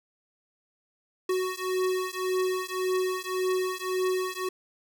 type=beating tone pair; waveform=square; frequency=370 / 371.8 Hz; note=F#4 / F#4; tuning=0 / +8 cents; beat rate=1.8 Hz; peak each=-30 dBFS; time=1.29-4.49 s; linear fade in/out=5 ms; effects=none